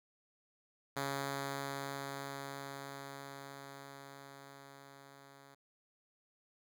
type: tone with level ramp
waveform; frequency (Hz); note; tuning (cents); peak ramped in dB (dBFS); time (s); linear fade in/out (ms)
5% pulse; 138.7; C#3; +1; -24 to -46; 0.96-5.55; 10
effects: none